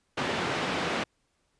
pink band-pass noise, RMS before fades -30 dBFS, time 0.17-1.04 s, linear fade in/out 10 ms, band 200 to 3200 Hz, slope 12 dB/octave, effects pink hiss -73 dBFS RMS until 1.59 s + resampled to 22050 Hz

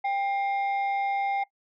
sine tone pair together, 793 / 2117 Hz, G5 / C7, +20 / +20 cents, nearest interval octave + perfect fourth, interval 1700 cents, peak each -23 / -32 dBFS, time 0.04-1.44 s, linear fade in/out 10 ms, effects noise-tail reverb RT60 0.1 s tail -20 dB re dry + tanh soft clip ceiling -21 dBFS

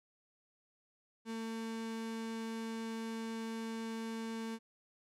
35% pulse tone, 225.5 Hz, A3, 43 cents sharp, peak -37 dBFS, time 1.25-4.59 s, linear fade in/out 50 ms, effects low-pass 10000 Hz 12 dB/octave

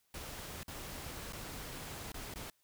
pink noise with dropouts, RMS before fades -45 dBFS, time 0.14-2.5 s, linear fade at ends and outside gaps 2 ms, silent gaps 0.632-0.68 / 1.325-1.331 / 2.12-2.142 / 2.339-2.358 s, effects white hiss -75 dBFS RMS until 2.63 s

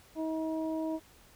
harmonic tone, 318.5 Hz, D#4, 41 cents sharp, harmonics 1 / 2 / 3, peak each -32 / -37 / -44 dBFS, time 0.15-1 s, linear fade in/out 50 ms, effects pink hiss -59 dBFS RMS until 1.35 s

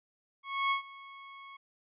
25% pulse tone with ADSR envelope, 1100 Hz, C#6, 14 cents flat, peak -22 dBFS, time 0.43-1.57 s, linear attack 280 ms, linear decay 110 ms, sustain -21 dB, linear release 9 ms, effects resampled to 8000 Hz

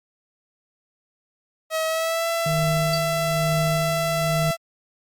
sawtooth tone with pitch glide, 639 to 668.4 Hz, D#5 to E5, +46 to +24 cents, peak -18 dBFS, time 1.7-4.57 s, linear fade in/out 50 ms, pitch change +78 cents, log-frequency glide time 1.86-2.27 s
triangle tone with tremolo, 155.56 Hz, D#3, in tune, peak -19 dBFS, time 2.46-4.51 s, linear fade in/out 2 ms, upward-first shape sine, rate 1.1 Hz, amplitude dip 55%
sine tone with exponential decay, 4626 Hz, D8, 27 cents flat, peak -21 dBFS, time 2.93-3.07 s, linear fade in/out 5 ms, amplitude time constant 29 ms
effects Opus 48 kbps

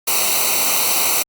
white noise with comb filter, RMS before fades -17 dBFS, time 0.07-1.23 s, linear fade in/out 10 ms, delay 0.59 ms, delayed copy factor -0.85, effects Opus 48 kbps

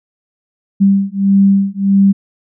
sine beating tone pair, 196 / 197.6 Hz, G3 / G3, 0 / +14 cents, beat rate 1.6 Hz, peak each -11 dBFS, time 0.8-2.13 s, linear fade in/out 20 ms, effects none

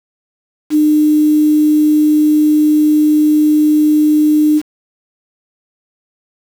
sine tone with quantisation, 303 Hz, D#4, 46 cents flat, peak -7 dBFS, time 0.7-4.62 s, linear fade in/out 50 ms, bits 5, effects none

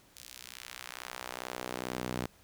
sawtooth tone with high-pass filter sweep, 62.3 Hz, B1, 16 cents sharp, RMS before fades -41 dBFS, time 0.16-2.26 s, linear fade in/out 5 ms, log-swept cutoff 4700 to 150 Hz, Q 0.76, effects pink hiss -62 dBFS RMS until 2.43 s

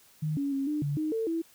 sine tone with pitch steps, 153.9 / 280.9 / 273.2 / 299.7 / 143.6 / 309.8 / 448 / 329.5 Hz, D#3 / C#4 / C#4 / D4 / D3 / D#4 / A4 / E4, -19 / +23 / -25 / +35 / -39 / -7 / +31 / -1 cents, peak -27 dBFS, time 0.22-1.42 s, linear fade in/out 10 ms, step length 150 ms, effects white hiss -59 dBFS RMS until 1.54 s

